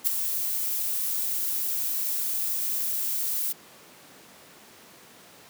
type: noise with ADSR envelope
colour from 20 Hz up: violet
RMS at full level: -20 dBFS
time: 0.04-3.53 s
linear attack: 33 ms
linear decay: 3 ms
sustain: -8 dB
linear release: 13 ms
effects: pink hiss -50 dBFS RMS until 5.49 s + high-pass 200 Hz 12 dB/octave